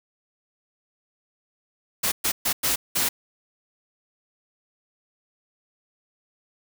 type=noise bursts at uneven times; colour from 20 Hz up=white; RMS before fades=-23 dBFS; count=5; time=2.03-2.12 / 2.24-2.32 / 2.45-2.53 / 2.63-2.76 / 2.95-3.09 s; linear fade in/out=10 ms; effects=none